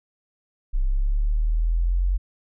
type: linear sweep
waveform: sine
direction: up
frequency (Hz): 31.66 to 46.25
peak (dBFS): -18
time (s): 0.73-2.18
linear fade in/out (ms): 20
effects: none